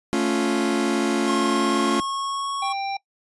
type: chord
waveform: 40% pulse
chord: A augmented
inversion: none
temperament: equal with one note detuned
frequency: 220 / 277.2 / 350.2 Hz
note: A3 / C#4 / E#4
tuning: 0 / 0 / +5 cents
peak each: -24 / -23 / -23 dBFS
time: 0.13-2 s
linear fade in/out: 0 ms
type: tone with pitch glide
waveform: square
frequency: 1077 to 1106.6 Hz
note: C6 to C#6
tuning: +50 to -3 cents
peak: -26 dBFS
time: 1.27-2.73 s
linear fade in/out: 10 ms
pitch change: +47 cents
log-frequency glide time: 1.57-2.51 s
type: harmonic tone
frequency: 788 Hz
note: G5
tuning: 9 cents sharp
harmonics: 1 / 3 / 5 / 7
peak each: -25 / -33 / -39 / -39 dBFS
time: 2.62-2.97 s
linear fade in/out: 5 ms
effects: noise-tail reverb RT60 0.1 s tail -21 dB re dry + resampled to 24000 Hz